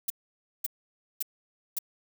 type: noise bursts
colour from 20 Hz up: violet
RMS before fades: -29 dBFS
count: 4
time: 0.08-1.788 s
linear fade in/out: 5 ms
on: 22 ms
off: 540 ms
effects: none